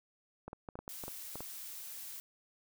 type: clicks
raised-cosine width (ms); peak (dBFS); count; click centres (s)
1; -29; 10; 0.48 / 0.531 / 0.688 / 0.755 / 0.79 / 0.879 / 1.038 / 1.081 / 1.356 / 1.406
type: noise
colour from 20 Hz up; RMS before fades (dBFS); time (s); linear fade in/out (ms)
blue; -46; 0.89-2.2; 0
effects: none